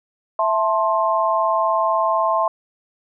sine chord, A minor, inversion second, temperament just, 660 / 880 / 1056 Hz, E5 / A5 / C6, +2 / 0 / +16 cents, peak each -20 / -22 / -19 dBFS, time 0.39-2.48 s, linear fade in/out 2 ms, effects none

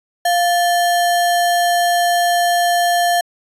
sine tone with sample-and-hold, 698.5 Hz, F5, in tune, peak -12 dBFS, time 0.25-3.21 s, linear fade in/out 5 ms, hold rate 2450 Hz, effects resampled to 32000 Hz

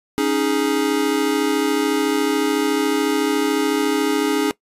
square chord, C# suspended second, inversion none, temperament equal, 277.2 / 311.1 / 415.3 Hz, C#4 / D#4 / G#4, 0 / 0 / 0 cents, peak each -22 dBFS, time 0.18-4.51 s, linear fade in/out 0 ms, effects noise-tail reverb RT60 0.1 s tail -20 dB re dry + resampled to 32000 Hz

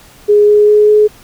sine tone with pitch steps, 415.3 / 417.9 / 420.6 / 423.3 Hz, G#4 / G#4 / G#4 / G#4, 0 / +11 / +22 / +33 cents, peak -4 dBFS, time 0.28-1.08 s, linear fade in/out 20 ms, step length 200 ms, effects pink hiss -41 dBFS RMS until 1.23 s

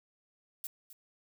violet noise with echo, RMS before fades -39 dBFS, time 0.64-0.67 s, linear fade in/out 2 ms, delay 260 ms, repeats 1, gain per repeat -13 dB, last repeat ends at 0.93 s, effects none

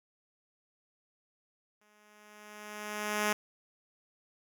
5% pulse tone with exponential growth, 210 Hz, G#3, 19 cents sharp, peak -15 dBFS, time 1.81-3.33 s, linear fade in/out 5 ms, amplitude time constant 330 ms, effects none

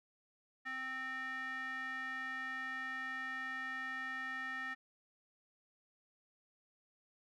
square tone with band-pass filter, 261.6 Hz, C4, in tune, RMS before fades -42 dBFS, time 0.65-4.75 s, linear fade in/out 20 ms, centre 1700 Hz, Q 8.8, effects none

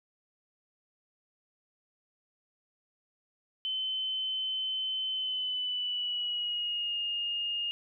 sine tone with pitch glide, 3060 to 2839 Hz, G7 to F7, -42 to +28 cents, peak -30 dBFS, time 3.65-7.71 s, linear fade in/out 0 ms, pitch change -130 cents, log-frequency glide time 5.12-6.98 s, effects none

